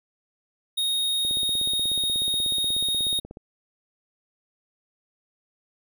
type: tone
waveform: square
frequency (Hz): 3729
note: A#7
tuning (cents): 0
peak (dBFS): -23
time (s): 0.77-3.2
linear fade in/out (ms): 10
type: click train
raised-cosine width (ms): 2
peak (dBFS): -26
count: 36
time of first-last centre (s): 1.25-3.371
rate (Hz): 16.5
effects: none